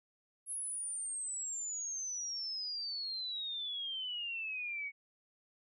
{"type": "exponential sweep", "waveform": "sine", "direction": "down", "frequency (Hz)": [10820, 2217], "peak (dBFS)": -37, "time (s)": [0.46, 4.92], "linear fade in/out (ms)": 50, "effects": []}